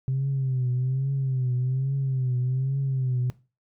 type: tone with vibrato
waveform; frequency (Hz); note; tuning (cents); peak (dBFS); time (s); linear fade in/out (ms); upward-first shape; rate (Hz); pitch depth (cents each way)
sine; 130.81; C3; 0; -21; 0.08-3.3; 0; triangle; 1.2; 96
effects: noise-tail reverb RT60 0.3 s tail -19 dB re dry + tanh soft clip ceiling -19 dBFS